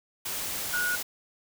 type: tone in noise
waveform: sine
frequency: 1454 Hz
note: F#6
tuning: 31 cents flat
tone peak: -26 dBFS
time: 0.73-0.96 s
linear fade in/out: 10 ms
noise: white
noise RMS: -33 dBFS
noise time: 0.25-1.03 s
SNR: +4 dB
effects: none